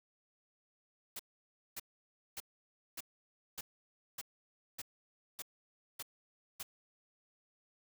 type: noise bursts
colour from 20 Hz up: white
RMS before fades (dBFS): -43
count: 10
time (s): 1.16-6.63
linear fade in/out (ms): 5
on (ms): 34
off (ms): 570
effects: none